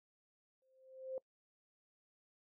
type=tone with exponential growth; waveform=sine; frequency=523.3 Hz; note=C5; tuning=in tune; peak=-37 dBFS; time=0.62-1.18 s; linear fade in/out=1 ms; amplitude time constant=120 ms; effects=noise-tail reverb RT60 0.1 s tail -23 dB re dry